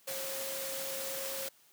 sine tone in noise, 539 Hz, C#5, 49 cents flat, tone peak -41 dBFS, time 0.07-1.49 s, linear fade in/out 10 ms, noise white, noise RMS -39 dBFS, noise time 0.07-1.49 s, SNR -5 dB, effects white hiss -64 dBFS RMS until 1.72 s + high-pass 150 Hz 12 dB/octave

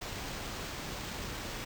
pink noise with sample-and-hold, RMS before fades -40 dBFS, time 0.01-1.65 s, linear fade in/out 10 ms, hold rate 11025 Hz, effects none

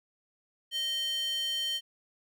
square tone with high-pass filter, 622.3 Hz, D#5, in tune, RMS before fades -32 dBFS, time 0.71-1.81 s, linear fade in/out 50 ms, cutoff 3100 Hz, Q 5.5, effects none

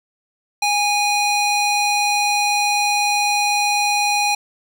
square tone with band-pass filter, 823 Hz, G#5, 16 cents flat, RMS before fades -18 dBFS, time 0.62-4.35 s, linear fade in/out 5 ms, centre 4000 Hz, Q 0.52, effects none

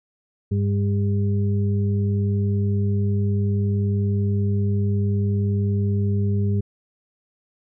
harmonic tone, 100.6 Hz, G2, 45 cents sharp, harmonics 1 / 2 / 4, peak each -19 / -25 / -31 dBFS, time 0.51-6.61 s, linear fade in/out 10 ms, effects none

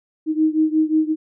sine beating tone pair, 311.1 / 316.7 Hz, D#4 / D#4, 0 / +31 cents, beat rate 5.6 Hz, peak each -17 / -19 dBFS, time 0.26-1.16 s, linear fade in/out 50 ms, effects none

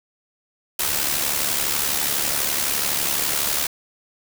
white noise with amplitude modulation, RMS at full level -20 dBFS, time 0.79-3.67 s, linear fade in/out 5 ms, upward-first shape sine, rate 72 Hz, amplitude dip 55%, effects none

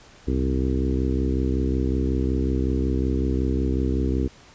harmonic tone with a mistuned harmonic, 65.41 Hz, C2, in tune, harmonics 1 / 2 / 3 / 4 / 5 / 6 / 7, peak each -23 / -30 / -31 / -27 / -29 / -31 / -35 dBFS, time 0.27-4.28 s, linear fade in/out 10 ms, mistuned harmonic 1, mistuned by +66 cents, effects pink hiss -50 dBFS RMS until 4.54 s + resampled to 16000 Hz

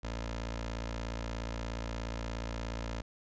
15% pulse tone with notch filter, 56.9 Hz, A#1, 41 cents flat, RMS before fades -38 dBFS, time 0.03-3.02 s, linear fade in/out 10 ms, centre 150 Hz, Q 0.84, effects resampled to 16000 Hz

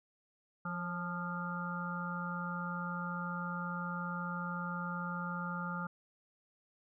harmonic tone with a mistuned harmonic, 174.61 Hz, F3, in tune, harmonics 1 / 3 / 5 / 7 / 8, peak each -39 / -50 / -46 / -42 / -42 dBFS, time 0.65-5.87 s, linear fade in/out 5 ms, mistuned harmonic 3, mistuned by +47 cents, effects none

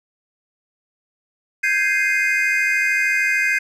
triangle chord, Ab major seventh, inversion third, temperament equal, 1568 / 1661.2 / 2093 / 2489 Hz, G6 / Ab6 / C7 / Eb7, 0 / 0 / 0 / 0 cents, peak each -21 / -22 / -18 / -21 dBFS, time 1.63-3.59 s, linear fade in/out 10 ms, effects none

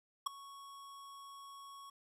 square tone with ADSR envelope, 1108.7 Hz, C#6, in tune, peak -30 dBFS, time 0.26-1.9 s, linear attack 9 ms, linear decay 7 ms, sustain -21 dB, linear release 6 ms, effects resampled to 32000 Hz + 12-bit

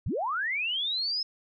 sine linear sweep, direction up, 51.6 to 5210 Hz, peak -27 dBFS, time 0.06-1.23 s, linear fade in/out 5 ms, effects none

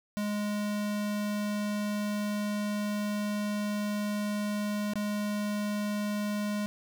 square tone with dropouts, 207.7 Hz, G#3, in tune, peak -30 dBFS, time 0.17-6.66 s, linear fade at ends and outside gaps 0 ms, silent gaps 4.935-4.956 s, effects none

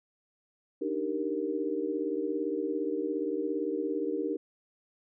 sine chord, Eb major seventh, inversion third, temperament equal, 293.7 / 311.1 / 392 / 466.2 Hz, D4 / Eb4 / G4 / Bb4, 0 / 0 / 0 / 0 cents, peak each -36 / -34 / -34 / -34 dBFS, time 0.81-4.37 s, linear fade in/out 10 ms, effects none

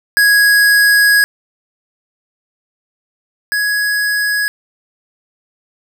square tone pair in turn, 1661.2 / 1670.6 Hz, G#6 / G#6, 0 / +10 cents, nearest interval unison, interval 10 cents, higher second, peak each -8 / -14 dBFS, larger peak first, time 0.17-1.24 / 3.52-4.48 s, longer first, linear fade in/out 0 ms, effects none

